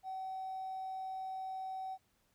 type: tone with hard clipping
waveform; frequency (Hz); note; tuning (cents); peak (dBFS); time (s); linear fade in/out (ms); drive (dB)
triangle; 759; F#5; +44; -39; 0.03-1.98; 50; 3
effects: pink hiss -75 dBFS RMS until 2.34 s